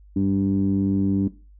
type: tone with low-pass filter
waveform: 15% pulse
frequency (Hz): 97.5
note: G2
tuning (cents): -9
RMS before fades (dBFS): -21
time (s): 0.16-1.28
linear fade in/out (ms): 5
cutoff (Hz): 260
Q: 5.5
effects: noise-tail reverb RT60 0.3 s tail -17 dB re dry + added 50 Hz sine -46 dBFS peak until 1.59 s